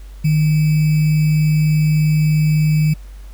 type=tone with sample-and-hold; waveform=sine; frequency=153.9 Hz; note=D#3; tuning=19 cents flat; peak=-11 dBFS; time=0.24-2.94 s; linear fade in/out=10 ms; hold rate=2450 Hz; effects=added 48 Hz sine -32 dBFS peak until 3.33 s + pink hiss -50 dBFS RMS until 3.33 s